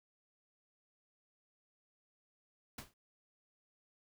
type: noise with exponential decay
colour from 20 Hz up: pink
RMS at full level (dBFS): -42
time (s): 2.78-2.94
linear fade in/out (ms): 5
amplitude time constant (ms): 34
effects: none